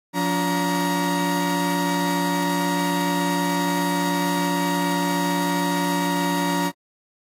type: tone cluster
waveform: 35% pulse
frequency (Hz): 176.4 / 286.1 / 941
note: F3 / D4 / A#5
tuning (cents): +18 / -45 / +16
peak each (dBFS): -23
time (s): 0.13-6.72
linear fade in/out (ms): 50
effects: AAC 48 kbps